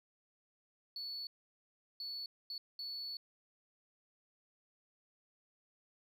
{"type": "tone bursts at uneven times", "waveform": "sine", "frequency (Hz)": 4433, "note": "C#8", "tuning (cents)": -1, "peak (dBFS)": -39, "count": 4, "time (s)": [[0.96, 1.27], [2, 2.26], [2.5, 2.58], [2.79, 3.17]], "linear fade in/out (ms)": 2, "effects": ["tanh soft clip ceiling -38 dBFS"]}